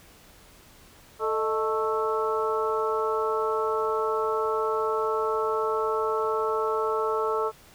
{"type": "harmonic tone with a mistuned harmonic", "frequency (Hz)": 220, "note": "A3", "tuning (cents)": 0, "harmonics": [2, 3, 4, 5, 6], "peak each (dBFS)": [-26, -34, -33, -32, -30], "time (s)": [1.19, 7.52], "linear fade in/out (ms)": 50, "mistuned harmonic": 3, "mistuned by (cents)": -97, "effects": ["pink hiss -53 dBFS RMS until 7.74 s"]}